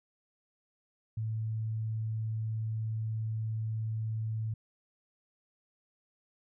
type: tone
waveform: sine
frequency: 110.4 Hz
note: A2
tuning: 6 cents sharp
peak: -31 dBFS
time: 1.17-4.54 s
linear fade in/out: 5 ms
effects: none